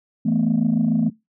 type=chord; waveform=sine; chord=E suspended fourth; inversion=none; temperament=equal; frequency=164.81 / 220 / 246.9 Hz; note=E3 / A3 / B3; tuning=0 / 0 / 0 cents; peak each=-22 / -18 / -20 dBFS; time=0.25-1.1 s; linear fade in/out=10 ms; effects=noise-tail reverb RT60 0.2 s tail -21 dB re dry + tanh soft clip ceiling -11 dBFS